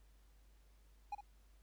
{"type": "tone with echo", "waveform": "triangle", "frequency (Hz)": 822, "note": "G#5", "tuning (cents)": -18, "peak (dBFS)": -37, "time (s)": [1.12, 1.15], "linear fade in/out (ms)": 5, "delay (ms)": 59, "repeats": 1, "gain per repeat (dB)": -9, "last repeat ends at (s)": 1.209, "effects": ["added 50 Hz sine -63 dBFS peak until 1.62 s", "pink hiss -75 dBFS RMS until 1.62 s"]}